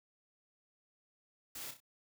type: noise with echo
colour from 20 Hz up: white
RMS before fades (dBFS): -45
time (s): 1.55-1.71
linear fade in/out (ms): 5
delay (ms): 31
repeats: 3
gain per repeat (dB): -7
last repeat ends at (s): 1.803
effects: none